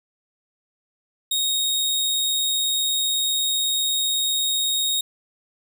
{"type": "tone", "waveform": "sawtooth", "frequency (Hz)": 3742, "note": "A#7", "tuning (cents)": 6, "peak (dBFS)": -17, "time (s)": [1.31, 5.01], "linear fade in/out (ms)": 5, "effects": []}